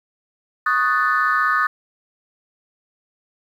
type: chord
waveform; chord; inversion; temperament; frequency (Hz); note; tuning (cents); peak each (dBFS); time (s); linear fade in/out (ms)
sine; D# half-diminished seventh; third; equal with one note detuned; 1108.7 / 1244.5 / 1489.4 / 1760; C#6 / D#6 / F#6 / A6; 0 / 0 / +11 / 0; -24 / -18 / -21 / -21; 0.66-1.67; 5
effects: tanh soft clip ceiling -8 dBFS + 8-bit